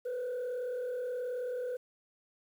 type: tone with frequency modulation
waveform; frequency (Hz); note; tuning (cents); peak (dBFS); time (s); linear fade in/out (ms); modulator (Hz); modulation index
sine; 496.7; B4; +10; -31; 0.05-1.77; 10; 38.7; 0.46
effects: tanh soft clip ceiling -32 dBFS + 10-bit